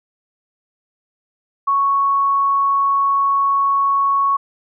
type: tone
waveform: sine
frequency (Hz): 1108.7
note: C#6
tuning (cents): 0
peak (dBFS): -13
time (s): 1.67-4.37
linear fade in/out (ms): 10
effects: none